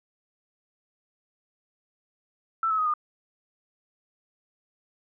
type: tone with pitch steps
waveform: sine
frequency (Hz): 1329 / 1291.2 / 1254.4 / 1218.7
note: E6 / E6 / D#6 / D#6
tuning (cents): +14 / -36 / +14 / -36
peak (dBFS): -22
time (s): 2.63-2.938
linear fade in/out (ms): 2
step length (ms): 77
effects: none